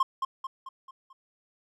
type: tone with echo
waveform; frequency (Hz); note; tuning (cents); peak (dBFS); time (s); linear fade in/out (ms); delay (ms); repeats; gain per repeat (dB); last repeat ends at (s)
triangle; 1063; C6; +27; -18; 0-0.03; 5; 220; 5; -6; 1.13
effects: none